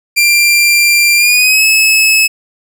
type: tone with pitch glide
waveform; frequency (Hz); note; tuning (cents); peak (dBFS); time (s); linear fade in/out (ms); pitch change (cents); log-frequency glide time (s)
sawtooth; 2375 to 2590; D7 to E7; +19 to -31; -3; 0.16-2.28; 20; +150; 1.16-1.64
effects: none